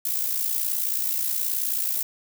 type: noise with amplitude modulation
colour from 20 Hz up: violet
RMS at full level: -23 dBFS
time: 0.05-2.03 s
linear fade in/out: 5 ms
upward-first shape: sine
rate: 58.8 Hz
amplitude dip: 60%
effects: none